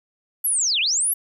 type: linear two-way sweep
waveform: sine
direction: down then up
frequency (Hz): 11840 to 2367 to 11840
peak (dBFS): -18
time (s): 0.44-1.14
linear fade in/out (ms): 10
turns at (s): 0.8
effects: none